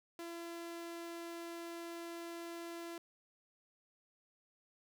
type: tone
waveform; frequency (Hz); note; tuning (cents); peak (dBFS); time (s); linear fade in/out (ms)
sawtooth; 338.5; E4; +46; -40; 0.19-2.98; 2
effects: none